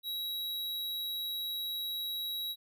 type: tone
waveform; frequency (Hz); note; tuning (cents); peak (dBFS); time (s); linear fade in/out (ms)
square; 3868; B7; -37; -35; 0.03-2.56; 50
effects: none